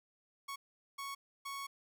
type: tone bursts at uneven times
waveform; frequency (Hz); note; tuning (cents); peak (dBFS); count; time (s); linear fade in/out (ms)
sawtooth; 1108.7; C#6; 0; -37; 3; 0.48-0.56 / 0.98-1.15 / 1.45-1.67; 10
effects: none